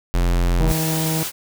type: tone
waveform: square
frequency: 43.65 Hz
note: F1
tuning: in tune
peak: -16 dBFS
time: 0.14-0.72 s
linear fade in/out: 0 ms
type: harmonic tone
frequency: 159.1 Hz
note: D#3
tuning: 39 cents sharp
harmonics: 1 / 2 / 3 / 4 / 5 / 6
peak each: -21 / -27 / -31 / -33 / -35 / -37 dBFS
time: 0.6-1.23 s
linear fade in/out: 2 ms
type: noise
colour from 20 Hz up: white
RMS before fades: -26 dBFS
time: 0.67-1.32 s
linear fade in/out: 50 ms
effects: none